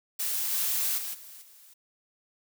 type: noise with level steps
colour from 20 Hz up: blue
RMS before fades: -30 / -28 / -35 / -47 / -54 dBFS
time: 0.19-1.74 s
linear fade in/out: 10 ms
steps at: 0.51 / 0.97 / 1.13 / 1.41 s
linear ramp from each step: 20 ms
effects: none